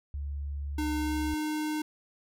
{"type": "tone", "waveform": "sine", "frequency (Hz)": 71.2, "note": "C#2", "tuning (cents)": 47, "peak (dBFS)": -32, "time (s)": [0.14, 1.34], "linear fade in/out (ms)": 0}
{"type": "tone with pitch glide", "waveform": "square", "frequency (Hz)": [303.2, 305.8], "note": ["D#4", "D#4"], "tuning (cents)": [-45, -30], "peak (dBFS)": -30, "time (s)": [0.78, 1.82], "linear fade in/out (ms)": 5, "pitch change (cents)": 15, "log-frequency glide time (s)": [0.94, 1.15]}
{"effects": []}